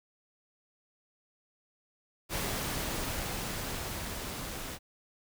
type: noise with level ramp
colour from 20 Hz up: pink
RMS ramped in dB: -33 to -40 dBFS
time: 2.29-4.79 s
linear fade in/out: 50 ms
effects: none